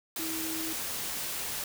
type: tone in noise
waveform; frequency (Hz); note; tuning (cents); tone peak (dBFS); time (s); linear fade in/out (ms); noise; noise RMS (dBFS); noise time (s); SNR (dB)
sine; 322.2; E4; -39; -36; 0.19-0.73; 2; white; -35; 0.16-1.64; -4
effects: none